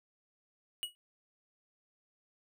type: tone with exponential decay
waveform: square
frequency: 2909 Hz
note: F#7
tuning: 30 cents flat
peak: -31 dBFS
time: 0.83-0.95 s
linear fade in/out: 0 ms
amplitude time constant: 24 ms
effects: none